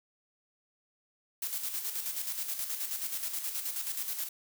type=noise with tremolo; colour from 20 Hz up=blue; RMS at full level=-34 dBFS; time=1.42-4.29 s; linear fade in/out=5 ms; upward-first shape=square; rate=9.4 Hz; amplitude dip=50%; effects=none